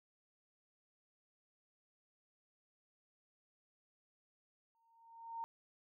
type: tone with exponential growth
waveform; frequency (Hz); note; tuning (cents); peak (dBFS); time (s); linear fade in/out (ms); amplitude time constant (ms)
sine; 918; A#5; -27; -38; 4.75-5.44; 0; 150
effects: none